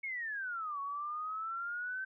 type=exponential two-way sweep; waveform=sine; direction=down then up; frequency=2218 to 1108.7 to 1551 Hz; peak=-36 dBFS; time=0.03-2.05 s; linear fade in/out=10 ms; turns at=0.8 s; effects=none